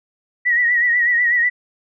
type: tone with vibrato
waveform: sine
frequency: 1921 Hz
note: B6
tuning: 48 cents flat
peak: -13 dBFS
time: 0.45-1.5 s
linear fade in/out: 20 ms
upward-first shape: sine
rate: 8.1 Hz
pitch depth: 56 cents each way
effects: none